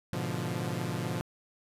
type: chord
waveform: sawtooth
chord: G# diminished seventh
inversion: none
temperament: equal with one note detuned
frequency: 105.15 / 123.47 / 146.83 / 174.61 Hz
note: G#2 / B2 / D3 / F3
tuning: +22 / 0 / 0 / 0 cents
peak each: -35 / -32 / -34 / -32 dBFS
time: 0.13-1.21 s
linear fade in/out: 0 ms
effects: resampled to 32000 Hz